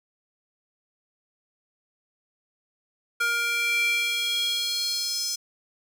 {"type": "tone with high-pass filter sweep", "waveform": "square", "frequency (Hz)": 469.9, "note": "A#4", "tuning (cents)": 14, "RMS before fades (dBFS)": -26, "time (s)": [3.2, 5.36], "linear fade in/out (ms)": 10, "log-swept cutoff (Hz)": [1600, 5600], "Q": 4.5, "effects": []}